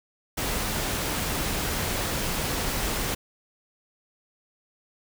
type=noise; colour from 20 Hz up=pink; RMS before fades=-28 dBFS; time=0.37-3.15 s; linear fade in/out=10 ms; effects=none